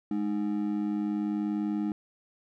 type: ring-modulated tone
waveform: triangle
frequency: 258.7 Hz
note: C4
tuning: 19 cents flat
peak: -22 dBFS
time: 0.11-1.92 s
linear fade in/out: 2 ms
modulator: 50.2 Hz
effects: none